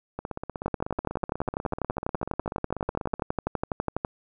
two click trains, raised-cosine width 1 ms, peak -18 / -12 dBFS, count 50 / 42, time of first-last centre 0.19-3.196 / 0.66-4.048 s, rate 16.3 / 12.1 Hz, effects none

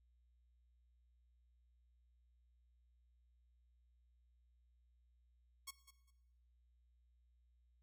5% pulse tone with echo, 1100 Hz, C#6, 14 cents flat, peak -34 dBFS, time 5.67-5.71 s, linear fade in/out 10 ms, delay 200 ms, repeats 2, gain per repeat -14 dB, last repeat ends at 6.11 s, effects noise-tail reverb RT60 1.0 s tail -17 dB re dry + added 60 Hz sine -70 dBFS peak until 7.82 s

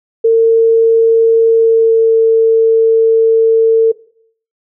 sine tone with pitch glide, 453.9 to 450 Hz, A#4 to A4, -46 to +39 cents, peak -5 dBFS, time 0.24-3.92 s, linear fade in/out 10 ms, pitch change -15 cents, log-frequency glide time 1.49-2.15 s, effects noise-tail reverb RT60 0.6 s tail -20 dB re dry

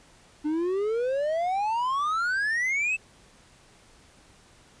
triangle exponential sweep, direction up, 293.7 to 2661 Hz, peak -22 dBFS, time 0.44-2.97 s, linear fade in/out 20 ms, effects pink hiss -56 dBFS RMS until 4.8 s + resampled to 22050 Hz

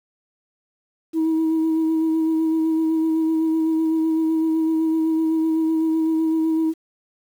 sine tone with vibrato, 320.7 Hz, E4, 48 cents flat, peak -15 dBFS, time 1.13-6.74 s, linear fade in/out 50 ms, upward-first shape sine, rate 7.9 Hz, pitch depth 18 cents each way, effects tanh soft clip ceiling -15 dBFS + 8-bit

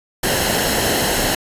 pink noise with comb filter, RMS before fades -18 dBFS, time 0.23-1.35 s, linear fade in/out 5 ms, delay 0.84 ms, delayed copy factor -0.55, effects resampled to 32000 Hz

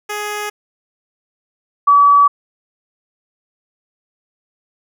10% pulse / sine tone pair in turn, 417.5 / 1143.9 Hz, G#4 / D6, +9 / -46 cents, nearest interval octave + perfect fourth, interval 1745 cents, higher second, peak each -13 / -6 dBFS, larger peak second, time 0.09-0.5 / 1.87-2.28 s, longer neither, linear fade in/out 10 ms, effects none

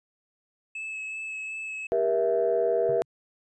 triangle tone with vibrato, 2598 Hz, E7, 26 cents flat, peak -31 dBFS, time 0.75-1.87 s, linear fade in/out 5 ms, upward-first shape sine, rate 2.7 Hz, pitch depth 13 cents each way
sine chord, E diminished, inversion first, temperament just, 395.6 / 474.7 / 659.3 Hz, G4 / Bb4 / E5, +16 / +31 / 0 cents, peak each -27 / -24 / -25 dBFS, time 1.92-3.02 s, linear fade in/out 0 ms
sine tone with exponential decay, 138.59 Hz, C#3, in tune, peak -32 dBFS, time 2.89-3.05 s, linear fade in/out 2 ms, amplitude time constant 33 ms
effects tanh soft clip ceiling -14 dBFS + resampled to 24000 Hz

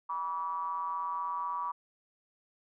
triangle ring-modulated tone, 88 Hz, F2, 14 cents sharp, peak -27 dBFS, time 0.09-1.72 s, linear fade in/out 10 ms, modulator 1060 Hz, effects none

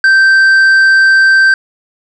sine tone with tanh clipping, 1561 Hz, G6, 8 cents flat, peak -5 dBFS, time 0.04-1.54 s, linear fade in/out 2 ms, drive 5 dB, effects none

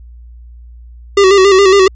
square tone with vibrato, 388.3 Hz, G4, 16 cents flat, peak -5 dBFS, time 1.17-1.88 s, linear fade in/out 5 ms, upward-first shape square, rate 7.2 Hz, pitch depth 54 cents each way, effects added 59 Hz sine -32 dBFS peak until 1.95 s + resampled to 16000 Hz

